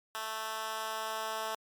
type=tone with high-pass filter sweep; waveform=10% pulse; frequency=220 Hz; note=A3; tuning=in tune; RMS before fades=-37 dBFS; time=0.15-1.55 s; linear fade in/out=0 ms; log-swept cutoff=1100 to 680 Hz; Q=0.97; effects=MP3 96 kbps